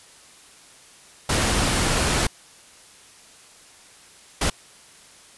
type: noise bursts at uneven times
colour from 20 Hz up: pink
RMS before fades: -21 dBFS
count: 2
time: 1.29-2.27 / 4.41-4.5 s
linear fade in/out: 5 ms
effects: white hiss -49 dBFS RMS until 5.37 s + resampled to 24000 Hz